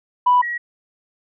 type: tone pair in turn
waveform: sine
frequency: 987.8 / 1911.6 Hz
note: B5 / A#6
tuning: 0 / +43 cents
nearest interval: major seventh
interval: 1143 cents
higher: second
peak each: -10 / -22 dBFS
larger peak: first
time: 0.26-0.42 / 0.42-0.58 s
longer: neither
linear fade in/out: 10 ms
effects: tanh soft clip ceiling -6 dBFS